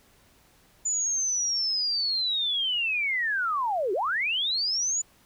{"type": "linear two-way sweep", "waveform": "sine", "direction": "down then up", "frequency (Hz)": [7040, 353.1, 7040], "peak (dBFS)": -24, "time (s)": [0.85, 5.02], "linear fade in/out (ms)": 10, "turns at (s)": 3.93, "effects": ["pink hiss -60 dBFS RMS until 5.25 s"]}